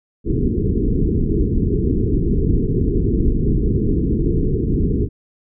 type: low-pass noise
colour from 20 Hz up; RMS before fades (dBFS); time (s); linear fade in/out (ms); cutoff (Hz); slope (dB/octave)
pink; -17; 0.24-5.09; 50; 440; 96
effects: none